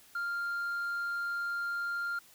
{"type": "tone", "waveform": "sine", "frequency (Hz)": 1396.9, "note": "F6", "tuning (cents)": 0, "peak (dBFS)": -29, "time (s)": [0.15, 2.19], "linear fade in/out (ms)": 5, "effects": ["tanh soft clip ceiling -31 dBFS", "white hiss -59 dBFS RMS until 2.34 s"]}